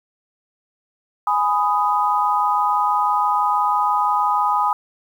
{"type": "chord", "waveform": "sine", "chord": "G# minor", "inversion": "none", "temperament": "just", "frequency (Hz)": [830.6, 996.7, 1245.9], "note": ["G#5", "B5", "D#6"], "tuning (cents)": [0, 16, 2], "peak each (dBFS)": -20, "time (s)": [1.27, 4.73], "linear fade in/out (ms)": 2, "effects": ["8-bit"]}